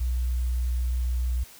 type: tone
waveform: sine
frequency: 61.4 Hz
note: B1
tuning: 9 cents flat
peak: -23 dBFS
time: 0-1.44 s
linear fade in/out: 10 ms
effects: white hiss -49 dBFS RMS until 1.59 s